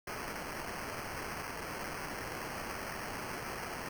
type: noise with sample-and-hold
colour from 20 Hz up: white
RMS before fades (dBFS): -41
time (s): 0.07-3.89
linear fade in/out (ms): 5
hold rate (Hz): 3675
effects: none